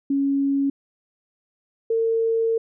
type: tone pair in turn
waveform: sine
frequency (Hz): 277.2 / 453.5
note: C#4 / A#4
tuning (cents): 0 / -48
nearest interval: major sixth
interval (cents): 852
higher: second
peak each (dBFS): -18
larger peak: neither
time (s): 0.1-0.7 / 1.9-2.58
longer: second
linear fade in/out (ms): 5
effects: none